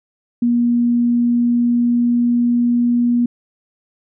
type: tone with pitch glide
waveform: sine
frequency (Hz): 238.9 to 240.3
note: A#3 to B3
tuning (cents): +43 to -47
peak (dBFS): -12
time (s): 0.42-3.26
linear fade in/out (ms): 5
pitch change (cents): +10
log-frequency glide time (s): 0.82-3.05
effects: none